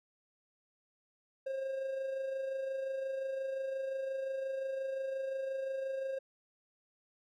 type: tone with amplitude modulation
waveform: triangle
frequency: 535 Hz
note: C5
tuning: 38 cents sharp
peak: -31 dBFS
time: 1.46-6.19 s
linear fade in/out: 10 ms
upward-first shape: sine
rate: 25.7 Hz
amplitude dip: 40%
effects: none